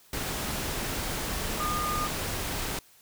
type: tone in noise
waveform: sine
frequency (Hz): 1217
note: D#6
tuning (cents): -39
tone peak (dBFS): -29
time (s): 1.6-2.07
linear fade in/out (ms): 2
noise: pink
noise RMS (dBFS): -32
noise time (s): 0.13-2.79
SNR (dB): 0
effects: white hiss -58 dBFS RMS until 3.01 s